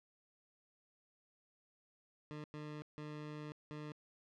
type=tone bursts at uneven times; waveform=20% pulse; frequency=150.6 Hz; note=D3; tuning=44 cents sharp; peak=-40 dBFS; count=4; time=2.31-2.44 / 2.54-2.82 / 2.98-3.52 / 3.71-3.92 s; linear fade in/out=0 ms; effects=low-pass 4000 Hz 12 dB/octave